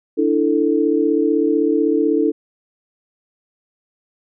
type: chord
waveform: sine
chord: D suspended second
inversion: none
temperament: equal with one note detuned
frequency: 293.7 / 329.6 / 442.5 Hz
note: D4 / E4 / A4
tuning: 0 / 0 / +10 cents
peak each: -18 dBFS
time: 0.17-2.32 s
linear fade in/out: 20 ms
effects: none